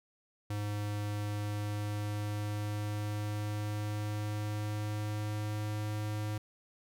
square tone with pitch glide, 103.83 to 105.95 Hz, G#2 to G#2, 0 to +35 cents, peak -34 dBFS, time 0.5-6.38 s, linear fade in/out 5 ms, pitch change +35 cents, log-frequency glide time 1-5.91 s, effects none

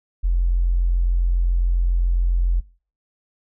triangle tone with tanh clipping, 43.65 Hz, F1, in tune, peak -15 dBFS, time 0.23-2.61 s, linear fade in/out 20 ms, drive 3 dB, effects noise-tail reverb RT60 0.4 s tail -21 dB re dry

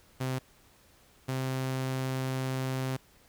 sawtooth tone pair in turn, 130 / 131.06 Hz, C3 / C3, -11 / +3 cents, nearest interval unison, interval 14 cents, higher second, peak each -26 / -26 dBFS, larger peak neither, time 0.2-0.39 / 1.28-2.97 s, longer second, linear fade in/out 10 ms, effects pink hiss -61 dBFS RMS until 3.28 s

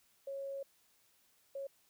sine tone bursts at uneven times, 550 Hz, C#5, 14 cents flat, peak -39 dBFS, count 2, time 0.27-0.63 / 1.55-1.67 s, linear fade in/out 5 ms, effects white hiss -71 dBFS RMS until 1.89 s

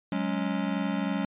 square chord, F# suspended second, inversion none, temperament just, 185 / 208.1 / 277.5 Hz, F#3 / G#3 / C#4, 0 / +4 / +2 cents, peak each -32 dBFS, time 0.12-1.25 s, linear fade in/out 2 ms, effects resampled to 8000 Hz

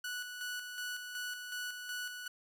sawtooth tone with tremolo, 1476 Hz, F#6, 5 cents flat, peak -34 dBFS, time 0.04-2.28 s, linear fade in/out 5 ms, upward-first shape square, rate 2.7 Hz, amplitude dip 45%, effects none

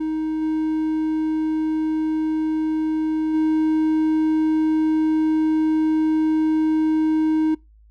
triangle tone with level steps, 313.5 Hz, D#4, 13 cents sharp, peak -19 / -17 / -14 dBFS, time 0-7.55 s, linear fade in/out 10 ms, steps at 0.41 / 3.33 s, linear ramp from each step 20 ms, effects noise-tail reverb RT60 0.2 s tail -23 dB re dry + added 53 Hz sine -48 dBFS peak until 7.9 s

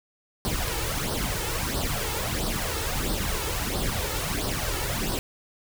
pink noise with flanger, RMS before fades -28 dBFS, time 0.45-5.19 s, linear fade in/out 0 ms, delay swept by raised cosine 0.21 to 2.31 ms, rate 1.5 Hz, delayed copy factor +0.65, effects none

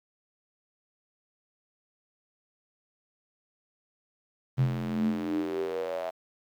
square tone with high-pass filter sweep, 43.1 Hz, F1, 22 cents flat, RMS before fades -30 dBFS, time 4.57-6.11 s, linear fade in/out 20 ms, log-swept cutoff 130 to 670 Hz, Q 9.1, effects low-pass 4000 Hz 12 dB/octave + 10-bit

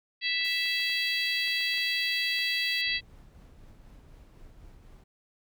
harmonic tone, 659.3 Hz, E5, in tune, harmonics 3 / 4 / 5 / 6 / 7, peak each -31 / -32 / -33 / -34 / -34 dBFS, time 0.21-3.01 s, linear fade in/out 50 ms
clicks, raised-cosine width 0.3 ms, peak -34 dBFS, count 10, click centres 0.412 / 0.459 / 0.657 / 0.801 / 0.898 / 1.477 / 1.607 / 1.741 / 1.78 / 2.39 s
white high-pass noise, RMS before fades -48 dBFS, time 0.44-2.82 s, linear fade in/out 10 ms, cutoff 1700 Hz, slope 96 dB/octave
brown noise with tremolo, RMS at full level -50 dBFS, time 2.86-5.04 s, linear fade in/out 5 ms, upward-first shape sine, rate 4 Hz, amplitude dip 30%
effects none

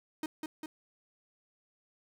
45% pulse tone with echo, 311.1 Hz, D#4, in tune, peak -33 dBFS, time 0.23-0.26 s, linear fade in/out 2 ms, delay 200 ms, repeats 2, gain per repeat -3 dB, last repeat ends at 0.66 s, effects none

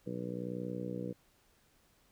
harmonic tone, 61 Hz, B1, 21 cents flat, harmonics 2 / 3 / 4 / 5 / 6 / 7 / 8 / 9, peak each -45 / -41 / -46 / -44 / -49 / -48 / -43 / -54 dBFS, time 0.06-1.13 s, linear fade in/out 10 ms, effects pink hiss -69 dBFS RMS until 2.11 s

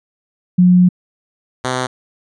sine / 5% pulse tone pair in turn, 180 / 127.76 Hz, F#3 / C3, -47 / -41 cents, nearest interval tritone, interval 594 cents, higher first, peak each -6 dBFS, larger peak neither, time 0.58-0.89 / 1.64-1.87 s, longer first, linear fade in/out 10 ms, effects resampled to 22050 Hz

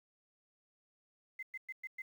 sine tone bursts, 2061 Hz, C7, 27 cents flat, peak -40 dBFS, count 5, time 1.39-2.02 s, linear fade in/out 5 ms, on 38 ms, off 110 ms, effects 11-bit

